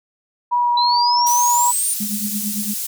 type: tone with vibrato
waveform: sine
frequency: 965 Hz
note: B5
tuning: 40 cents flat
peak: -14 dBFS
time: 0.51-1.72 s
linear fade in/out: 20 ms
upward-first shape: triangle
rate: 3.6 Hz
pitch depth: 11 cents each way
type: exponential sweep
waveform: sine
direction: up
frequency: 3951 to 9380 Hz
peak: -18 dBFS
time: 0.77-1.94 s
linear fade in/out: 5 ms
type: high-pass noise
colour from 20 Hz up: pink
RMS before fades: -25 dBFS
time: 1.26-2.87 s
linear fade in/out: 10 ms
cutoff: 8300 Hz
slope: 12 dB/octave
type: tone with tremolo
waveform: sine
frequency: 207.3 Hz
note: G#3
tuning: 3 cents flat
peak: -20 dBFS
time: 2-2.74 s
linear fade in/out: 5 ms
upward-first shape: triangle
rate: 8.9 Hz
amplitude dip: 90%
effects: none